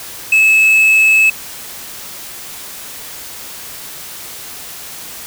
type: tone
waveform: triangle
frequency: 2596 Hz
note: E7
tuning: 27 cents flat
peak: -5 dBFS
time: 0.32-1.3 s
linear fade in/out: 5 ms
effects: white hiss -30 dBFS RMS until 5.26 s